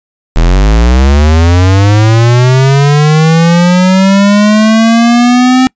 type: linear sweep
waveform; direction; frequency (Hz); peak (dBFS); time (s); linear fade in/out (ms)
square; up; 38.89 to 260; -4; 0.36-5.67; 0
effects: noise-tail reverb RT60 0.1 s tail -26 dB re dry + resampled to 16000 Hz